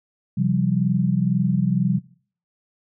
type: tone cluster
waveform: sine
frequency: 131.9 / 171.7 / 193.8 Hz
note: C3 / F3 / G3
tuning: +14 / -29 / -20 cents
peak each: -22 dBFS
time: 0.37-1.99 s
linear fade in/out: 10 ms
effects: noise-tail reverb RT60 0.5 s tail -21 dB re dry